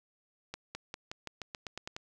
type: accelerating click train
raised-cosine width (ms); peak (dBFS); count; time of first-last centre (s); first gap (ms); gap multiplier
0.2; -22; 11; 0.54-1.965; 210; 0.91
effects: none